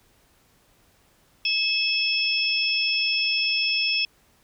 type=tone cluster; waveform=sine; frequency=2596 / 3335 / 5280 Hz; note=E7 / G#7 / E8; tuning=-27 / +7 / +2 cents; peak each=-24 / -27 / -25 dBFS; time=1.45-4.05 s; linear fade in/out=2 ms; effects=pink hiss -61 dBFS RMS until 4.43 s